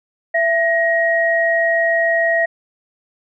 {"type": "tone pair together", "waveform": "sine", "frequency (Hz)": [667, 1886.6], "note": ["E5", "A#6"], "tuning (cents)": [20, 20], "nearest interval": "octave + tritone", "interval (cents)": 1800, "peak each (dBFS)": -16, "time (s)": [0.34, 2.46], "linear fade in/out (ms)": 10, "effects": []}